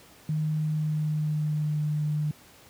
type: tone with pitch glide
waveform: sine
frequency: 154.4 to 150.7 Hz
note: D#3 to D3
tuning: -13 to +45 cents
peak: -24 dBFS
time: 0.29-2.31 s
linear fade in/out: 2 ms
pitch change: -42 cents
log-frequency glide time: 0.64-1.82 s
effects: pink hiss -53 dBFS RMS until 2.69 s + high-pass 80 Hz 12 dB/octave